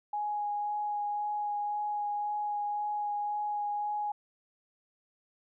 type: tone with vibrato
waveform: sine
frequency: 830.6 Hz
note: G#5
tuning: in tune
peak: -30 dBFS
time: 0.13-4.12 s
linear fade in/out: 5 ms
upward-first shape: sine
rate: 1.9 Hz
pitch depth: 10 cents each way
effects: none